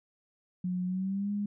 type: tone with pitch glide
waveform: sine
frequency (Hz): 181.3 to 204.7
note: F#3 to G#3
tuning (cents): -35 to -25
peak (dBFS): -29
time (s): 0.64-1.46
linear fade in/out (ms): 5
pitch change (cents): +210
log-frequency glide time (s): 0.86-1.31
effects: none